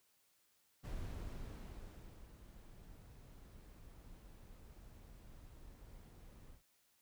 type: noise with ADSR envelope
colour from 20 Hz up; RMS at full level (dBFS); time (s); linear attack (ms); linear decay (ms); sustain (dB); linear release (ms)
brown; -44; 0.83-6.63; 24; 1400; -13; 130
effects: white hiss -75 dBFS RMS until 7.01 s